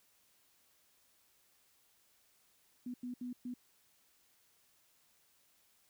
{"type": "tone bursts at uneven times", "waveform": "sine", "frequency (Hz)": 246.9, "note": "B3", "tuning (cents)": 0, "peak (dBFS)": -39, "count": 4, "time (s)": [[2.86, 2.94], [3.03, 3.14], [3.21, 3.33], [3.45, 3.54]], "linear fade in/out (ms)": 5, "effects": ["white hiss -71 dBFS RMS until 5.89 s"]}